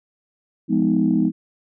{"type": "chord", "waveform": "sine", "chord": "F half-diminished seventh", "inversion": "none", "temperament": "just", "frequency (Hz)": [174.61, 209.5, 251.4, 314.3], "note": ["F3", "Ab3", "Cb4", "Eb4"], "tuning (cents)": [0, 15, 31, 18], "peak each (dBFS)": [-22, -20, -20, -20], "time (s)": [0.68, 1.32], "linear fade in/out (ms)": 50, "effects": ["tanh soft clip ceiling -6 dBFS"]}